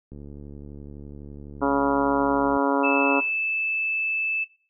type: click train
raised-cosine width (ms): 3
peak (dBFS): -28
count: 177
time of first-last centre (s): 0.12-2.568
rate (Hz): 71.9
type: harmonic tone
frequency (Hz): 139.5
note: C#3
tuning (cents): +11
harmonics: 2 / 3 / 4 / 5 / 6 / 7 / 8 / 9 / 10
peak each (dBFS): -23 / -27 / -27 / -31 / -31 / -28 / -33 / -34 / -33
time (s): 1.61-3.21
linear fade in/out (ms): 20
type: tone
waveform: sine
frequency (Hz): 2628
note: E7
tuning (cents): -6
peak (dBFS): -22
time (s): 2.83-4.45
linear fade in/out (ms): 20
effects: noise-tail reverb RT60 0.4 s tail -17 dB re dry